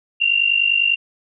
sine tone pair together, 2744 / 2794 Hz, F7 / F7, -31 / 0 cents, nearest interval unison, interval 31 cents, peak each -17 dBFS, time 0.2-0.96 s, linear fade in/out 20 ms, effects none

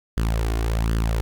sawtooth tone with flanger, 55.8 Hz, A1, 25 cents sharp, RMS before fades -22 dBFS, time 0.17-1.21 s, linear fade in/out 0 ms, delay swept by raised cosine 0.62 to 2.82 ms, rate 1.3 Hz, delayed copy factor +0.65, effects none

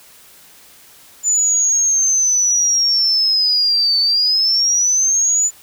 sine linear two-way sweep, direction down then up, 7040 to 4501 to 7040 Hz, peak -12 dBFS, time 1.23-5.51 s, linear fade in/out 50 ms, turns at 4 s, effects white hiss -45 dBFS RMS until 5.62 s

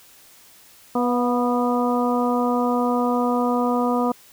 harmonic tone with a mistuned harmonic, 245.1 Hz, B3, 13 cents flat, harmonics 1 / 2 / 3 / 4 / 5, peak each -21 / -24 / -26 / -27 / -28 dBFS, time 0.95-4.12 s, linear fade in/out 5 ms, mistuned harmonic 3, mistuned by -28 cents, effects white hiss -50 dBFS RMS until 4.32 s

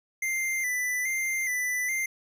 square tone with vibrato, 2042 Hz, C7, 43 cents flat, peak -27 dBFS, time 0.22-2.06 s, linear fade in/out 5 ms, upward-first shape square, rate 1.2 Hz, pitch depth 45 cents each way, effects none

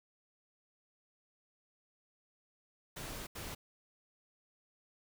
pink noise bursts at uneven times, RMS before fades -44 dBFS, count 2, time 2.96-3.27 / 3.35-3.55 s, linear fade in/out 10 ms, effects none

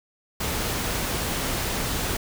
pink noise, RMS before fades -27 dBFS, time 0.4-2.17 s, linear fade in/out 5 ms, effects none

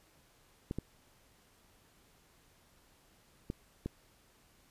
clicks, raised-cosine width 3 ms, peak -23 dBFS, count 4, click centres 0.711 / 0.786 / 3.501 / 3.86 s, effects pink hiss -66 dBFS RMS until 4.7 s + resampled to 32000 Hz

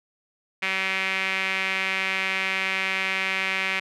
sawtooth tone with band-pass filter, 190.7 Hz, G3, 47 cents flat, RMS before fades -26 dBFS, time 0.62-3.8 s, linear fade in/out 10 ms, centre 2300 Hz, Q 3.8, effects none

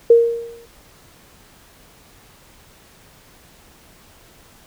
sine tone with exponential decay, 466.2 Hz, A#4, in tune, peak -4 dBFS, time 0.1-0.66 s, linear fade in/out 5 ms, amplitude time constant 120 ms, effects pink hiss -49 dBFS RMS until 4.66 s

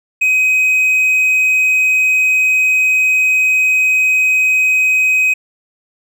triangle tone, 2522 Hz, D#7, 23 cents sharp, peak -8 dBFS, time 0.21-5.34 s, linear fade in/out 10 ms, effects none

